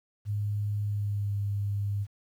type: tone with pitch glide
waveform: sine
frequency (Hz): 103.5 to 101.25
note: G#2 to G#2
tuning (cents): -5 to -43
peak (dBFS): -27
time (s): 0.25-2.07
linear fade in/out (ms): 50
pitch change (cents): -38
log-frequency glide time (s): 0.82-1.35
effects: 10-bit